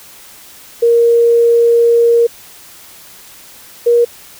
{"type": "tone pair in turn", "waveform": "sine", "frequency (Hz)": [468.4, 474.4], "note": ["A#4", "A#4"], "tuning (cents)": [8, 30], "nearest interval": "unison", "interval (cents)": 22, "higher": "second", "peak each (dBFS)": -6, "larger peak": "neither", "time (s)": [[0.82, 2.27], [3.86, 4.05]], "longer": "first", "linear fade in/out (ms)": 10, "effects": ["white hiss -38 dBFS RMS until 4.39 s"]}